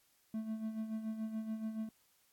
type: tone with tremolo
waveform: triangle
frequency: 220 Hz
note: A3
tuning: in tune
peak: -33 dBFS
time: 0.34-1.89 s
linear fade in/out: 2 ms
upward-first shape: sine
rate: 7 Hz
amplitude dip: 60%
effects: white hiss -72 dBFS RMS until 2.32 s + AAC 64 kbps